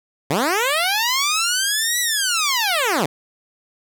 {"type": "linear two-way sweep", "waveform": "10% pulse", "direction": "up then down", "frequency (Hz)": [125.7, 1975.5, 125.7], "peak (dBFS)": -9, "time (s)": [0.3, 3.06], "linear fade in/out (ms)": 5, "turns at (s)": 2, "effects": []}